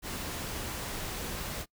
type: noise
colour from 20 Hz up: pink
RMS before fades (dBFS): -37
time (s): 0.02-1.66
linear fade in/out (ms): 50
effects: noise-tail reverb RT60 0.1 s tail -23 dB re dry